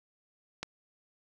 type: click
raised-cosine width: 0.2 ms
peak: -18 dBFS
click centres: 0.63 s
effects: none